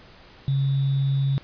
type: tone with sample-and-hold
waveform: sine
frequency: 136.9 Hz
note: C#3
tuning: 21 cents flat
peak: -19 dBFS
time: 0.48-1.38 s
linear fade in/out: 0 ms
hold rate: 3675 Hz
effects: pink hiss -49 dBFS RMS until 1.43 s + resampled to 11025 Hz